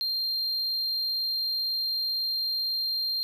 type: tone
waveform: triangle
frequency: 4186 Hz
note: C8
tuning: in tune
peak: -25 dBFS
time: 0.01-3.23 s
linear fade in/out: 0 ms
effects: none